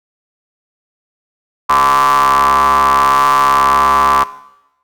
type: ring-modulated tone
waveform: 45% pulse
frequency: 68.1 Hz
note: C#2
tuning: 30 cents flat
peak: -5 dBFS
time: 1.69-4.24 s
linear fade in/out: 10 ms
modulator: 1090 Hz
effects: noise-tail reverb RT60 0.9 s tail -18 dB re dry